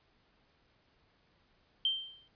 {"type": "tone with exponential decay", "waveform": "sine", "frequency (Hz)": 3137, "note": "G7", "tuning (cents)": 1, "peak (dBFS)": -25, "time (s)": [1.85, 2.28], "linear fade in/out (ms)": 2, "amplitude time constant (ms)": 93, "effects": ["pink hiss -70 dBFS RMS until 2.35 s", "resampled to 11025 Hz"]}